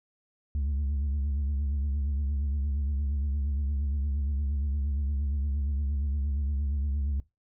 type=tone with vibrato; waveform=sine; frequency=70.7 Hz; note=C#2; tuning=35 cents sharp; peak=-23 dBFS; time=0.55-7.2 s; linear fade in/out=0 ms; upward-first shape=triangle; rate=8.6 Hz; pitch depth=110 cents each way; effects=noise-tail reverb RT60 0.2 s tail -21 dB re dry + tanh soft clip ceiling -25 dBFS